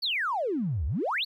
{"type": "exponential two-way sweep", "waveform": "triangle", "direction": "down then up", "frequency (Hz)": [4662, 64.1, 4662], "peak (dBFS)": -22, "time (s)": [0.02, 1.25], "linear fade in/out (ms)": 20, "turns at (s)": 0.86, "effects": ["tanh soft clip ceiling -24 dBFS"]}